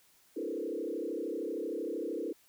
sine tone with frequency modulation, 389.9 Hz, G4, 9 cents flat, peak -33 dBFS, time 0.36-2.33 s, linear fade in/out 10 ms, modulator 33 Hz, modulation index 3.1, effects white hiss -65 dBFS RMS until 2.48 s

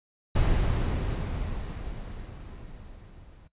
brown noise with level ramp, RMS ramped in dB -22 to -51 dBFS, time 0.35-3.48 s, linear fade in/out 10 ms, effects noise-tail reverb RT60 0.1 s tail -17 dB re dry + resampled to 8000 Hz

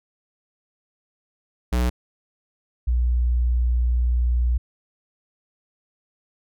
square / sine tone pair in turn, 61.1 / 60.47 Hz, B1 / B1, -18 / -36 cents, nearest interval unison, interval 18 cents, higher first, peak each -19 / -17 dBFS, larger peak second, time 1.72-1.9 / 2.87-4.58 s, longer second, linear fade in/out 10 ms, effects none

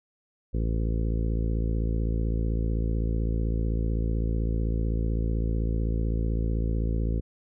harmonic tone, 55.8 Hz, A1, 25 cents sharp, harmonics 1 / 2 / 3 / 4 / 5 / 6 / 7 / 8 / 9, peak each -25 / -31 / -35 / -37 / -39 / -41 / -42 / -43 / -44 dBFS, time 0.53-7.21 s, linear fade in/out 20 ms, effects none

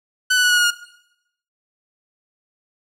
sawtooth tone with pitch steps, 1500 / 1485.3 / 1470.8 / 1456.5 / 1442.2 / 1428.1 Hz, F#6 / F#6 / F#6 / F#6 / F#6 / F6, +23 / +6 / -11 / -28 / -45 / +38 cents, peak -10 dBFS, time 0.3-0.708 s, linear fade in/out 10 ms, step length 68 ms, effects noise-tail reverb RT60 0.8 s tail -18 dB re dry + low-pass 11000 Hz 12 dB/octave

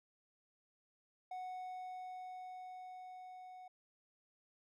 triangle tone with level ramp, 738 Hz, F#5, 5 cents flat, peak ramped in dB -40 to -49 dBFS, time 1.31-3.68 s, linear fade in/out 5 ms, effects none

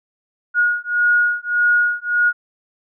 sine beating tone pair, 1442 / 1443.7 Hz, F#6 / F#6, -45 / -43 cents, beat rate 1.7 Hz, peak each -17 dBFS, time 0.54-2.33 s, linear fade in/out 50 ms, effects none

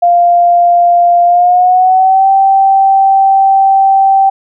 sine tone with pitch glide, 697 to 777.9 Hz, F5 to G5, -4 to -14 cents, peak -4 dBFS, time 0.02-4.3 s, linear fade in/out 10 ms, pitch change +190 cents, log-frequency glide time 1.25-2.29 s, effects none

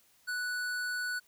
triangle tone with hard clipping, 1480 Hz, F#6, in tune, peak -34 dBFS, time 0.27-1.2 s, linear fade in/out 20 ms, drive 18 dB, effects white hiss -66 dBFS RMS until 1.27 s

